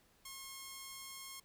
5% pulse tone, 1078 Hz, C#6, 49 cents flat, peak -35 dBFS, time 0.25-1.4 s, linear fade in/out 5 ms, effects pink hiss -70 dBFS RMS until 1.44 s

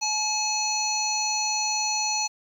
harmonic tone, 854 Hz, G#5, 48 cents sharp, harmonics 1 / 3 / 5 / 7 / 8, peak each -29 / -32 / -30 / -27 / -36 dBFS, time 0.01-2.28 s, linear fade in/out 20 ms, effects 9-bit

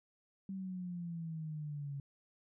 sine exponential sweep, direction down, 194.5 to 138.59 Hz, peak -39 dBFS, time 0.49-2 s, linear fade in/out 2 ms, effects none

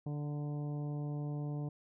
harmonic tone with a mistuned harmonic, 146.83 Hz, D3, in tune, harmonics 1 / 2 / 3 / 4 / 5 / 6 / 7, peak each -36 / -44 / -50 / -53 / -54 / -60 / -63 dBFS, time 0.06-1.69 s, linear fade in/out 5 ms, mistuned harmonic 6, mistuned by +32 cents, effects none

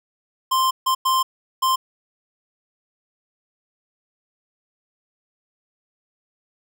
square tone bursts at uneven times, 1046.5 Hz, C6, in tune, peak -17 dBFS, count 4, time 0.51-0.71 / 0.86-0.95 / 1.05-1.23 / 1.62-1.76 s, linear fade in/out 10 ms, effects none

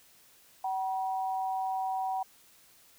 sine tone pair together, 760 / 960.9 Hz, F#5 / B5, +46 / -48 cents, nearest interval major third, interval 406 cents, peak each -30 / -37 dBFS, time 0.64-2.23 s, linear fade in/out 5 ms, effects white hiss -60 dBFS RMS until 2.98 s

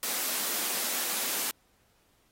white high-pass noise, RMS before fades -31 dBFS, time 0.03-1.51 s, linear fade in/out 0 ms, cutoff 190 Hz, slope 48 dB/octave, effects pink hiss -68 dBFS RMS until 2.31 s + AAC 48 kbps

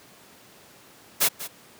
white noise with echo, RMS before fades -20 dBFS, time 1.2-1.29 s, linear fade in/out 20 ms, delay 190 ms, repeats 1, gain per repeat -14 dB, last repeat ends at 1.48 s, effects pink hiss -51 dBFS RMS until 1.79 s + high-pass 150 Hz 12 dB/octave

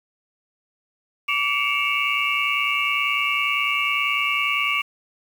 sine tone cluster, 1154 / 2196 / 2306 / 2685 / 2823 Hz, D6 / C#7 / D7 / E7 / F7, -31 / -17 / -32 / +31 / +18 cents, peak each -26 dBFS, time 1.28-4.82 s, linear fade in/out 10 ms, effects 7-bit

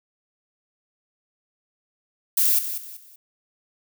violet noise with echo, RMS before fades -19 dBFS, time 2.37-2.59 s, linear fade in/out 5 ms, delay 190 ms, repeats 3, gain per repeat -10 dB, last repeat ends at 3.16 s, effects none

